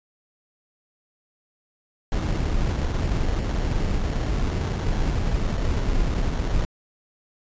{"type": "noise with sample-and-hold", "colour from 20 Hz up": "brown", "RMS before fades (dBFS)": -23, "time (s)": [2.12, 6.65], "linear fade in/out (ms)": 2, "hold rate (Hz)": 2450, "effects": ["resampled to 16000 Hz"]}